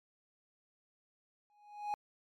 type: tone with exponential growth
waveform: triangle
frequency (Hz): 830.6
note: G#5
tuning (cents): 0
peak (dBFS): -29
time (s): 1.5-1.94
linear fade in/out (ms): 0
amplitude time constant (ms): 95
effects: MP3 96 kbps